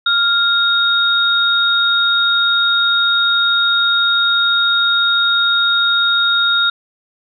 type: tone pair together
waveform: sine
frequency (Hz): 1396.9 / 3729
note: F6 / A#7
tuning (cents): 0 / 0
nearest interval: octave + perfect fourth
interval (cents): 1700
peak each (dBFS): -14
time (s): 0.06-6.7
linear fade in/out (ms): 5
effects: none